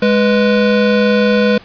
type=tone pair together; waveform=square; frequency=207.9 / 493.4 Hz; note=G#3 / B4; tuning=+2 / -2 cents; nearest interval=octave + minor third; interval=1496 cents; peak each=-13 dBFS; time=0.02-1.58 s; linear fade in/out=5 ms; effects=pink hiss -40 dBFS RMS until 1.64 s + resampled to 11025 Hz